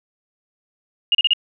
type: tone bursts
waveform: sine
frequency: 2852 Hz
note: F7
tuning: 36 cents sharp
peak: -12 dBFS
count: 4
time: 1.12-1.334 s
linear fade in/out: 2 ms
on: 28 ms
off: 34 ms
effects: none